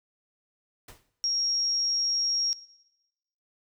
pink noise with exponential decay, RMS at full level -43 dBFS, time 0.88-1.1 s, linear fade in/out 5 ms, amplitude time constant 47 ms
sine tone, 5588 Hz, F8, in tune, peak -24 dBFS, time 1.24-2.53 s, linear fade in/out 0 ms
effects noise-tail reverb RT60 1.0 s tail -18 dB re dry

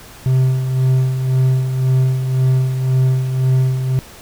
triangle tone with tremolo, 130 Hz, C3, 11 cents flat, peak -8 dBFS, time 0.26-3.99 s, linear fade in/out 0 ms, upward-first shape sine, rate 1.9 Hz, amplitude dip 55%, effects pink hiss -39 dBFS RMS until 4.21 s

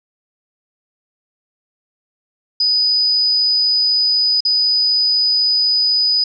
sine tone with dropouts, 4978 Hz, D#8, in tune, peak -12 dBFS, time 2.6-6.24 s, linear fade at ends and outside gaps 5 ms, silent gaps 4.406-4.45 s, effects none

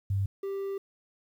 sine / triangle tone pair in turn, 98.2 / 392.8 Hz, G2 / G4, +4 / +4 cents, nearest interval 2 octaves, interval 2400 cents, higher second, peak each -25 / -29 dBFS, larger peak first, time 0.1-0.26 / 0.43-0.78 s, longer second, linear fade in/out 5 ms, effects 10-bit

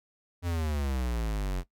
square exponential sweep, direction down, 89.2 to 43.86 Hz, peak -29 dBFS, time 0.42-1.64 s, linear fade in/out 50 ms, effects noise-tail reverb RT60 0.1 s tail -17 dB re dry

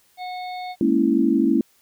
harmonic tone, 730 Hz, F#5, 24 cents flat, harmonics 1 / 3 / 5 / 6, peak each -29 / -39 / -43 / -45 dBFS, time 0.17-0.76 s, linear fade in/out 50 ms
sine chord, A# half-diminished seventh, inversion third, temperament equal, 207.7 / 233.1 / 277.2 / 329.6 Hz, G#3 / A#3 / C#4 / E4, 0 / 0 / 0 / 0 cents, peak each -24 / -21 / -20 / -20 dBFS, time 0.81-1.61 s, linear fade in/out 2 ms
effects white hiss -60 dBFS RMS until 1.81 s

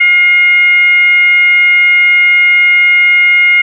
sine tone with frequency modulation, 2138 Hz, C7, 37 cents sharp, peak -4 dBFS, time 0-3.62 s, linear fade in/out 10 ms, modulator 706 Hz, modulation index 0.33, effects none

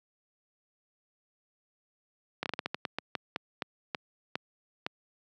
slowing click train, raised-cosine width 0.3 ms, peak -15 dBFS, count 15, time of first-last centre 2.43-4.865 s, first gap 28 ms, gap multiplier 1.25, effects high-pass 150 Hz 12 dB/octave

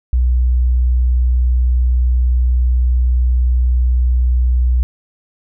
sine tone, 61.74 Hz, B1, in tune, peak -10 dBFS, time 0.13-4.83 s, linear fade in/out 0 ms, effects none

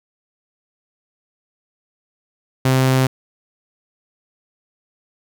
sawtooth tone, 130.81 Hz, C3, in tune, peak -9 dBFS, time 2.65-3.07 s, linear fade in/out 5 ms, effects none

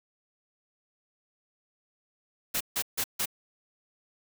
white noise bursts, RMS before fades -29 dBFS, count 4, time 2.54-3.258 s, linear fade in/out 10 ms, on 67 ms, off 150 ms, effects none

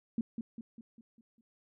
sine tone with echo, 229.1 Hz, A#3, 30 cents flat, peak -28 dBFS, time 0.18-0.21 s, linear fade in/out 2 ms, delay 200 ms, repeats 6, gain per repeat -6 dB, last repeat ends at 1.41 s, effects none

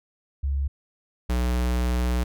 sine / square tone pair in turn, 69.3 / 61.17 Hz, C#2 / B1, 0 / -16 cents, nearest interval major second, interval 216 cents, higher first, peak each -22 dBFS, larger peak neither, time 0.43-0.68 / 1.29-2.24 s, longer second, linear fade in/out 10 ms, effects none

